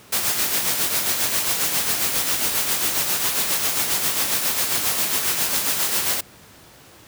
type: noise with tremolo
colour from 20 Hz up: white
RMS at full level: -20 dBFS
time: 0.12-6.21 s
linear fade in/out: 10 ms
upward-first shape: sine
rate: 7.4 Hz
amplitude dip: 45%
effects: pink hiss -47 dBFS RMS until 7.07 s + high-pass 80 Hz 12 dB/octave